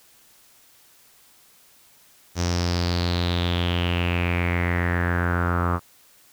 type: tone with low-pass filter sweep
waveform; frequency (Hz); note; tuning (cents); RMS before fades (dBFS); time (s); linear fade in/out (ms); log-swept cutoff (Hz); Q
sawtooth; 87.31; F2; 0; -23; 2.35-5.8; 50; 6000 to 1200; 5.7
effects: white hiss -55 dBFS RMS until 6.32 s